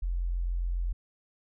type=tone; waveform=sine; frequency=43.65 Hz; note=F1; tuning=in tune; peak=-27 dBFS; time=0.02-0.93 s; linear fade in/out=10 ms; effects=none